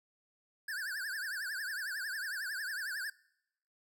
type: tone with vibrato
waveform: square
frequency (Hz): 1616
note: G#6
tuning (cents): -48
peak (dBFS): -37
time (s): 0.68-3.1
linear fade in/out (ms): 5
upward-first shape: triangle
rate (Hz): 11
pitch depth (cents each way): 210
effects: noise-tail reverb RT60 0.8 s tail -23 dB re dry